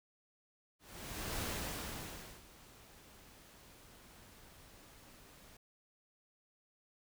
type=noise with ADSR envelope; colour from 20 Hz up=pink; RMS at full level=-39 dBFS; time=0.79-5.57 s; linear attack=630 ms; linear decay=1000 ms; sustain=-20 dB; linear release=5 ms; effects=none